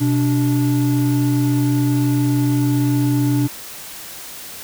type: tone pair together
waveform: triangle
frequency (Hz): 126.2 / 291.3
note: B2 / D4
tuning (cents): +38 / -14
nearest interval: octave + major second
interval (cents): 1448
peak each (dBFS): -15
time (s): 0-3.48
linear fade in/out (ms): 20
effects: white hiss -34 dBFS RMS until 4.63 s